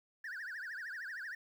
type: tone with vibrato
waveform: sine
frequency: 1661.2 Hz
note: G#6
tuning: in tune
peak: -38 dBFS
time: 0.24-1.35 s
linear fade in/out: 5 ms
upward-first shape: triangle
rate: 13 Hz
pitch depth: 260 cents each way
effects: tanh soft clip ceiling -40 dBFS + 11-bit